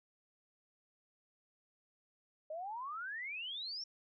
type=exponential sweep; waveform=sine; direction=up; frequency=602 to 5588 Hz; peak=-40 dBFS; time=2.5-3.84 s; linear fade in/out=5 ms; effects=none